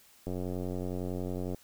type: click train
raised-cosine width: 2 ms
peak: -23 dBFS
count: 117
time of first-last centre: 0.27-1.546 s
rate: 90.9 Hz
effects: white hiss -60 dBFS RMS until 1.63 s